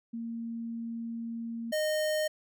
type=tone pair in turn; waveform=sine / square; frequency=230.6 / 615.6 Hz; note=A#3 / D#5; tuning=-19 / -19 cents; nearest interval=octave + perfect fourth; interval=1700 cents; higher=second; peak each=-34 / -28 dBFS; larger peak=second; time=0.13-1.72 / 1.72-2.28 s; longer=first; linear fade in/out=10 ms; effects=none